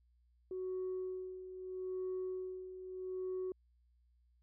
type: tone with tremolo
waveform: sine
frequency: 371.4 Hz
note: F#4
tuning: 7 cents sharp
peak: -35 dBFS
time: 0.51-3.52 s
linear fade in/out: 2 ms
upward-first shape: sine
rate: 0.78 Hz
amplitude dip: 70%
effects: tanh soft clip ceiling -34 dBFS + added 60 Hz sine -68 dBFS peak until 4.42 s